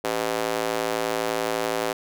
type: tone with high-pass filter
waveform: square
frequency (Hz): 55.9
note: A1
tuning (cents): +28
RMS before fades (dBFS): -26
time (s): 0.04-1.93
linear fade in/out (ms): 5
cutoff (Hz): 470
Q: 1.5
effects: none